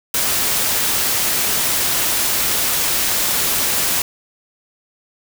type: noise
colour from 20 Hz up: white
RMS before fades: -18 dBFS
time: 0.14-4.02 s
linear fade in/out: 2 ms
effects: none